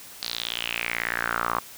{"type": "tone with band-pass filter sweep", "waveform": "sawtooth", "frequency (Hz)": 58.27, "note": "A#1", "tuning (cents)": 0, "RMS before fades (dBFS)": -29, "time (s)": [0.22, 1.59], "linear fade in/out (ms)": 0, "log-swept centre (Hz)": [4500, 1100], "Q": 5.1, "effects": ["white hiss -44 dBFS RMS until 1.77 s"]}